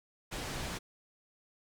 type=low-pass noise; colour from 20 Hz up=pink; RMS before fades=-39 dBFS; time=0.31-0.79 s; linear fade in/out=20 ms; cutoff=8300 Hz; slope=12 dB/octave; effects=none